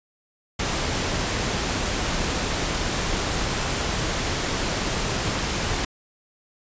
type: noise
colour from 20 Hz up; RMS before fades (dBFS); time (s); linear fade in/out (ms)
pink; -25; 0.59-5.85; 5
effects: resampled to 16000 Hz